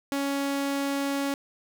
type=tone; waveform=sawtooth; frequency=278.7 Hz; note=C#4; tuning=9 cents sharp; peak=-22 dBFS; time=0.12-1.34 s; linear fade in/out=0 ms; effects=none